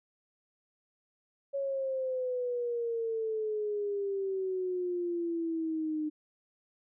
sine exponential sweep, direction down, 557 to 303.5 Hz, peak -30 dBFS, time 1.53-6.1 s, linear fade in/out 20 ms, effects none

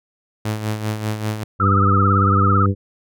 sawtooth tone with tremolo, 107.5 Hz, A2, 40 cents flat, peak -15 dBFS, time 0.45-1.44 s, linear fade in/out 5 ms, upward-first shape sine, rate 5.1 Hz, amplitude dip 60%
harmonic tone, 98.4 Hz, G2, 7 cents sharp, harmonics 1 / 2 / 3 / 4 / 5, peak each -15 / -21 / -25 / -27 / -29 dBFS, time 1.59-2.75 s, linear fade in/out 50 ms
sine tone with vibrato, 1287 Hz, E6, 42 cents flat, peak -16 dBFS, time 1.6-2.66 s, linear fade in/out 2 ms, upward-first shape triangle, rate 18 Hz, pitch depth 120 cents each way
effects none

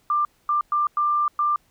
sine tone bursts at uneven times, 1188 Hz, D6, 20 cents sharp, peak -18 dBFS, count 5, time 0.1-0.25 / 0.49-0.61 / 0.72-0.87 / 0.97-1.28 / 1.39-1.56 s, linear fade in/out 2 ms, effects pink hiss -63 dBFS RMS until 1.7 s

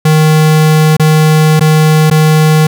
square tone with dropouts, 155.56 Hz, D#3, in tune, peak -5 dBFS, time 0.05-2.67 s, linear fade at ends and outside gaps 5 ms, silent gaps 0.968-0.996 / 1.596-1.608 / 2.101-2.111 s, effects none

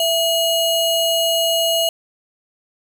square ring-modulated tone, 1783 Hz, A6, 22 cents sharp, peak -13 dBFS, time 0-1.89 s, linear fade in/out 2 ms, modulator 1120 Hz, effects none

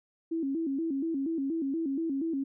sine tone with vibrato, 299.5 Hz, D4, 34 cents sharp, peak -28 dBFS, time 0.31-2.44 s, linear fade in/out 10 ms, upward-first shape square, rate 4.2 Hz, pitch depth 160 cents each way, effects none

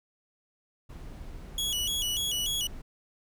brown noise, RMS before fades -42 dBFS, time 0.89-2.82 s, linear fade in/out 10 ms
sawtooth tone with vibrato, 3136 Hz, G7, in tune, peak -25 dBFS, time 1.58-2.67 s, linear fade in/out 2 ms, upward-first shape square, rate 3.4 Hz, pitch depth 110 cents each way
effects none

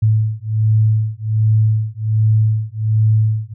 sine beating tone pair, 108.4 / 109.7 Hz, A2 / A2, -25 / -5 cents, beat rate 1.3 Hz, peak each -15 dBFS, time 0.02-3.54 s, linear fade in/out 10 ms, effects none

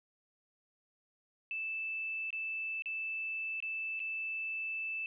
sine tone with dropouts, 2637 Hz, E7, in tune, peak -35 dBFS, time 1.51-5.06 s, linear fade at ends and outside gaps 1 ms, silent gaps 2.305-2.328 / 2.822-2.858 / 3.603-3.625 / 3.994-4.001 s, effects none

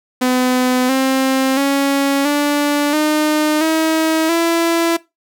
sawtooth tone with pitch steps, 252.8 / 264.9 / 277.6 / 290.9 / 304.8 / 319.4 / 334.7 Hz, B3 / C4 / C#4 / D4 / D#4 / D#4 / E4, +41 / +22 / +3 / -16 / -36 / +45 / +26 cents, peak -9 dBFS, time 0.21-4.97 s, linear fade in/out 10 ms, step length 680 ms, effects noise-tail reverb RT60 0.2 s tail -19 dB re dry

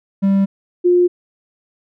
triangle / sine tone pair in turn, 196 / 355.1 Hz, G3 / F4, 0 / +29 cents, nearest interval minor seventh, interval 1029 cents, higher second, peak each -9 dBFS, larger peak neither, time 0.22-0.46 / 0.84-1.08 s, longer neither, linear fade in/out 20 ms, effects none

